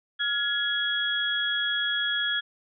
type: tone cluster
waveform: sine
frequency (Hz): 1409 / 1683 / 3325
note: F6 / G#6 / G#7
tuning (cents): +15 / +23 / +1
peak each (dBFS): -32 / -28 / -27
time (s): 0.19-2.41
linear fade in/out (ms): 20
effects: none